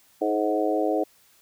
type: harmonic tone with a mistuned harmonic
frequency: 105.6 Hz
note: G#2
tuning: 29 cents sharp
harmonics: 3 / 4 / 5 / 6 / 7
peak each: -26 / -27 / -28 / -29 / -29 dBFS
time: 0.21-1.04 s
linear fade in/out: 10 ms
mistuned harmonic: 4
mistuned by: +19 cents
effects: white hiss -59 dBFS RMS until 1.41 s